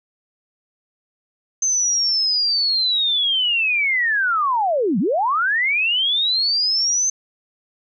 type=linear two-way sweep; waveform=sine; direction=down then up; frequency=6272 to 164.81 to 6272 Hz; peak=-16 dBFS; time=1.62-7.1 s; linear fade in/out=5 ms; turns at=4.99 s; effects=none